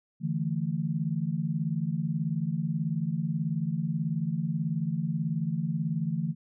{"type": "chord", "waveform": "sine", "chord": "D suspended second", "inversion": "none", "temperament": "just", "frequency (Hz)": [146.83, 165.19, 220.2], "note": ["D3", "E3", "A3"], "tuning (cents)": [0, 4, 2], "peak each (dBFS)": [-32, -29, -34], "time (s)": [0.2, 6.35], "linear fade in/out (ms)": 50, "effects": []}